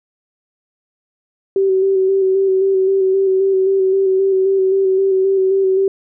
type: tone with vibrato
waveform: sine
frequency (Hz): 383.6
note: G4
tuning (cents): -37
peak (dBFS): -11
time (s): 1.56-5.88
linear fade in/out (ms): 2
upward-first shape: square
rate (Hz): 3.8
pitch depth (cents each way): 22
effects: none